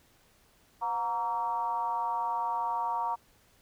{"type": "tone with frequency modulation", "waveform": "sine", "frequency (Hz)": 932.3, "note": "A#5", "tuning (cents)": 0, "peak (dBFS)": -28, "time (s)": [0.81, 3.16], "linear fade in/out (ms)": 20, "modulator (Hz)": 212, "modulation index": 0.81, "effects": ["pink hiss -64 dBFS RMS until 3.61 s"]}